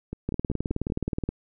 two click trains, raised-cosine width 3 ms, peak -19 / -14 dBFS, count 5 / 20, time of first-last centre 0.13-0.901 / 0.29-1.29 s, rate 5.19 / 19 Hz, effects none

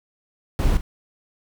brown noise with echo, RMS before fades -18 dBFS, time 0.59-0.77 s, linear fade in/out 0 ms, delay 40 ms, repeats 1, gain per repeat -12 dB, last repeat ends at 0.81 s, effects none

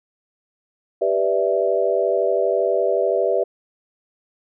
sine chord, E minor seventh, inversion first, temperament equal, 392 / 493.9 / 587.3 / 659.3 Hz, G4 / B4 / D5 / E5, 0 / 0 / 0 / 0 cents, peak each -22 dBFS, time 1.01-3.44 s, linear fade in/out 10 ms, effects none

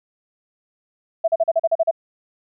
sine tone bursts, 659.3 Hz, E5, in tune, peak -13 dBFS, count 9, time 1.24-1.912 s, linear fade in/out 10 ms, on 40 ms, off 39 ms, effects none

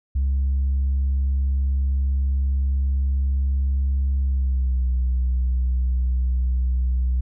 sine tone with pitch glide, 67.6 to 62.71 Hz, C#2 to B1, -43 to +27 cents, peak -16 dBFS, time 0.15-7.21 s, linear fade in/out 10 ms, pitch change -130 cents, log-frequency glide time 4.18-4.86 s, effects tanh soft clip ceiling -16 dBFS

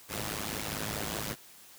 pink noise with amplitude modulation, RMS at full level -31 dBFS, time 0.08-1.36 s, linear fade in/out 50 ms, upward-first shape sine, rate 105 Hz, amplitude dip 90%, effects white hiss -54 dBFS RMS until 1.78 s + high-pass 80 Hz 12 dB/octave

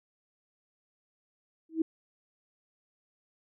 sine tone with exponential growth, 322.5 Hz, E4, 38 cents flat, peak -20 dBFS, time 1.69-1.82 s, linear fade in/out 5 ms, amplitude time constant 28 ms, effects none

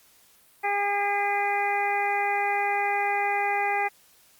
harmonic tone, 405.3 Hz, G#4, 42 cents flat, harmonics 1 / 2 / 3 / 4 / 5 / 6, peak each -33 / -25 / -37 / -35 / -29 / -33 dBFS, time 0.63-3.89 s, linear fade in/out 20 ms, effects white hiss -58 dBFS RMS until 4.39 s + Opus 48 kbps

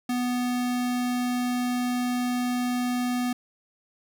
square tone, 246.9 Hz, B3, in tune, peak -25 dBFS, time 0.09-3.33 s, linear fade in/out 5 ms, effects none

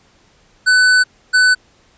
square tone pair in turn, 1500 / 1500 Hz, F#6 / F#6, +23 / +23 cents, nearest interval unison, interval 0 cents, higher neither, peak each -9 dBFS, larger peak neither, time 0.66-1.04 / 1.33-1.55 s, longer first, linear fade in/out 20 ms, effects pink hiss -53 dBFS RMS until 1.97 s + resampled to 16000 Hz

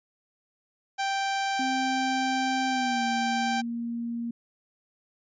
sawtooth tone, 784 Hz, G5, in tune, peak -22 dBFS, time 0.98-3.62 s, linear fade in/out 20 ms
sine tone with pitch glide, 261.6 to 234.4 Hz, C4 to A#3, 0 to +10 cents, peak -29 dBFS, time 1.59-4.31 s, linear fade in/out 5 ms, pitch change -190 cents, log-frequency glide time 2.68-3.04 s
effects resampled to 16000 Hz

